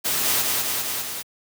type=noise with echo; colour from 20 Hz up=white; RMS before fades=-23 dBFS; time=0.04-0.43 s; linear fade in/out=20 ms; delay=200 ms; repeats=4; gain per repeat=-2 dB; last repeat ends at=1.23 s; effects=high-pass 100 Hz 12 dB/octave